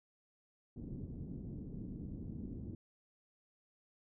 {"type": "low-pass noise", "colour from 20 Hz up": "white", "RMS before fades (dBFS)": -45, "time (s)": [0.76, 2.75], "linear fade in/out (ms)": 5, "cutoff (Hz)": 270, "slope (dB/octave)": 24, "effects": []}